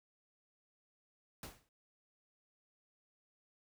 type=noise with exponential decay; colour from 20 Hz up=pink; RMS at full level=-44 dBFS; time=1.43-1.69 s; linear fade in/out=2 ms; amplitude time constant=55 ms; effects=none